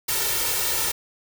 white noise with comb filter, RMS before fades -24 dBFS, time 0.08-0.92 s, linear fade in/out 10 ms, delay 2.2 ms, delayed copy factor +0.8, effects none

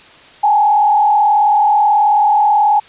sine tone with frequency modulation, 835 Hz, G#5, 9 cents sharp, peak -8 dBFS, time 0.43-2.8 s, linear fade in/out 10 ms, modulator 38.5 Hz, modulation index 0.89, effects white hiss -41 dBFS RMS until 2.88 s + resampled to 8000 Hz

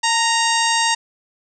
harmonic tone with a mistuned harmonic, 932.3 Hz, A#5, in tune, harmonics 1 / 2 / 3 / 4 / 5 / 6 / 7 / 8 / 9, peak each -19 / -22 / -24 / -25 / -26 / -27 / -27 / -28 / -29 dBFS, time 0.03-0.95 s, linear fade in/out 10 ms, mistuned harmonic 1, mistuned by -41 cents, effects none

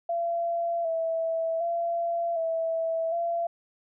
sine tone with vibrato, 668 Hz, E5, 23 cents sharp, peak -25 dBFS, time 0.09-3.47 s, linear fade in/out 5 ms, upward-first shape square, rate 0.66 Hz, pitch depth 33 cents each way, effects none

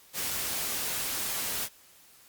white noise, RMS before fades -32 dBFS, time 0.13-1.69 s, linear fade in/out 50 ms, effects white hiss -57 dBFS RMS until 2.28 s + Opus 48 kbps

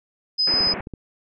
sine tone, 5030 Hz, D#8, 18 cents sharp, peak -17 dBFS, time 0.38-0.74 s, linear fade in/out 20 ms
pink band-pass noise, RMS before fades -31 dBFS, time 0.47-0.81 s, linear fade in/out 5 ms, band 170 to 2500 Hz, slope 48 dB/octave
click train, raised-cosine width 3 ms, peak -21 dBFS, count 7, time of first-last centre 0.54-0.937 s, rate 15.1 Hz
effects none

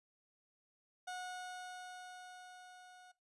30% pulse tone with level ramp, 730 Hz, F#5, 24 cents flat, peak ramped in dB -39 to -55 dBFS, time 1.07-3.12 s, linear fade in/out 10 ms, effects noise-tail reverb RT60 0.2 s tail -18 dB re dry + resampled to 24000 Hz

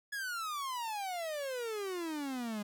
45% pulse exponential sweep, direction down, 1702 to 202.5 Hz, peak -36 dBFS, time 0.12-2.63 s, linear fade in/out 10 ms, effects none

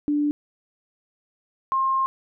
sine tone pair in turn, 293.7 / 1064.3 Hz, D4 / C6, 0 / +29 cents, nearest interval octave + minor seventh, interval 2229 cents, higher second, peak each -19 dBFS, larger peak neither, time 0.08-0.31 / 1.72-2.06 s, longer second, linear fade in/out 0 ms, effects none

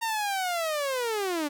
sawtooth linear sweep, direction down, 925 to 281.4 Hz, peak -23 dBFS, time 0.01-1.49 s, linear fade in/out 20 ms, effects none

